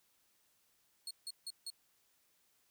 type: tone bursts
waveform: 30% pulse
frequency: 4319 Hz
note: C#8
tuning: 46 cents flat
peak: -38 dBFS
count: 4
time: 1.07-1.702 s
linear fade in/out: 2 ms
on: 38 ms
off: 160 ms
effects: white hiss -74 dBFS RMS until 2.7 s